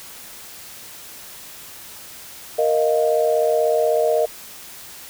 sine chord, Bb suspended fourth, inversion none, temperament equal, 466.2 / 622.3 / 698.5 Hz, Bb4 / Eb5 / F5, 0 / 0 / 0 cents, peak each -19 / -18 / -24 dBFS, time 2.58-4.26 s, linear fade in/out 10 ms, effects white hiss -39 dBFS RMS until 5.09 s

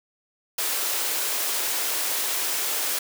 white high-pass noise, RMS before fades -26 dBFS, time 0.58-2.99 s, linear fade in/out 5 ms, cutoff 320 Hz, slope 24 dB/octave, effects none

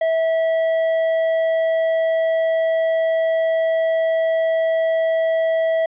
sine tone with tanh clipping, 651 Hz, E5, 22 cents flat, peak -17 dBFS, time 0.01-5.86 s, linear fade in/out 5 ms, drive 7 dB, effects resampled to 8000 Hz

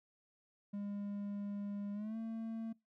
triangle tone with pitch glide, 202.9 to 225.1 Hz, G#3 to A3, -40 to +40 cents, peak -37 dBFS, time 0.73-2.73 s, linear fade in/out 10 ms, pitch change +180 cents, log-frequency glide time 1.93-2.17 s, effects noise-tail reverb RT60 0.2 s tail -24 dB re dry

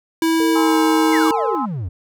square tone with pitch glide, 326.2 to 317.8 Hz, E4 to D#4, -18 to +37 cents, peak -15 dBFS, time 0.22-1.31 s, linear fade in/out 2 ms, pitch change -45 cents, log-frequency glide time 0.51-0.78 s
sine tone, 453.7 Hz, A#4, 47 cents flat, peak -21 dBFS, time 0.4-1.55 s, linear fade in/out 0 ms
sine chord, Ab augmented, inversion none, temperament just, 830.6 / 1038.3 / 1297.8 Hz, Ab5 / C6 / E6, 0 / -14 / -27 cents, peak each -23 / -24 / -27 dBFS, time 0.55-1.66 s, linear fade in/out 10 ms
triangle exponential sweep, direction down, 2242 to 79.9 Hz, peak -20 dBFS, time 1.12-1.89 s, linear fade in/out 10 ms
effects none

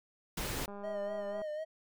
pink noise, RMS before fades -37 dBFS, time 0.37-0.66 s, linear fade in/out 5 ms
click train, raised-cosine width 1 ms, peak -33 dBFS, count 150, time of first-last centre 0.68-1.418 s, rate 202 Hz
triangle tone with vibrato, 619 Hz, D#5, 9 cents flat, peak -34 dBFS, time 0.83-1.65 s, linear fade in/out 20 ms, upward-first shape sine, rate 4 Hz, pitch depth 51 cents each way
effects none

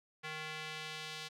square tone with band-pass filter sweep, 155.56 Hz, D#3, in tune, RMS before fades -44 dBFS, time 0.23-1.29 s, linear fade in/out 20 ms, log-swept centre 2200 to 3800 Hz, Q 1.3, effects none

